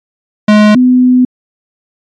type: tone pair in turn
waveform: square / sine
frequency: 211 / 251.6 Hz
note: G#3 / B3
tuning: +28 / +32 cents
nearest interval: minor third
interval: 304 cents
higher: second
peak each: -3 dBFS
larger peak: neither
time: 0.48-0.75 / 0.75-1.25 s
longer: second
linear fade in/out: 5 ms
effects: low-pass 4000 Hz 12 dB/octave + MP3 96 kbps